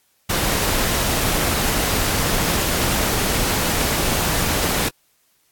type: noise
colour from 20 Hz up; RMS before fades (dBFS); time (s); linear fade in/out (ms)
pink; -20; 0.29-4.89; 10
effects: white hiss -62 dBFS RMS until 5.51 s + AAC 64 kbps